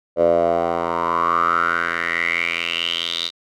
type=tone with band-pass filter sweep; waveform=10% pulse; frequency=84.7 Hz; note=E2; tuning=48 cents sharp; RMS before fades=-20 dBFS; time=0.16-3.31 s; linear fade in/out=50 ms; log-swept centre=560 to 3900 Hz; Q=7.3; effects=none